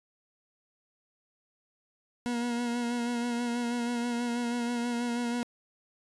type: tone with vibrato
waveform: 40% pulse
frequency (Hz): 239.1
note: A#3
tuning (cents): +44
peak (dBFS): -28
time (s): 2.26-5.43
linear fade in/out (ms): 0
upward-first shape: sine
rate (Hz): 6.2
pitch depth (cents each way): 29
effects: resampled to 24000 Hz